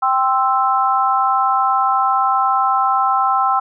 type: chord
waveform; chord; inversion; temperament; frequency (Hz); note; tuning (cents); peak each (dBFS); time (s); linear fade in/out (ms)
sine; C major; second; equal; 784 / 1046.5 / 1318.5; G5 / C6 / E6; 0 / 0 / 0; -17 / -18 / -17; 0.02-3.6; 10
effects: none